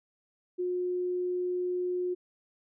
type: tone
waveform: sine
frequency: 360 Hz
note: F#4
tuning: 47 cents flat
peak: -28 dBFS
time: 0.58-2.15 s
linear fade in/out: 20 ms
effects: none